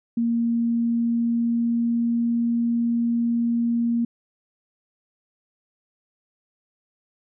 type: tone with pitch glide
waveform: sine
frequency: 233.1 to 234.5 Hz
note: A#3 to A#3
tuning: 0 to +11 cents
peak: -19 dBFS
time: 0.17-4.05 s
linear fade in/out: 5 ms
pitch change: +11 cents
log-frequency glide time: 0.39-2.38 s
effects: none